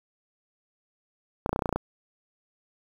clicks, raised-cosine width 1 ms, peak -12 dBFS, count 10, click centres 1.461 / 1.493 / 1.53 / 1.561 / 1.592 / 1.622 / 1.658 / 1.692 / 1.727 / 1.76 s, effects 7-bit

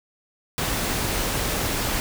pink noise, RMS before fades -25 dBFS, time 0.58-2 s, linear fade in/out 0 ms, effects none

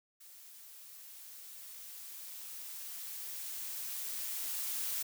blue noise with level ramp, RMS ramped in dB -55 to -36 dBFS, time 0.2-5.03 s, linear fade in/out 10 ms, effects none

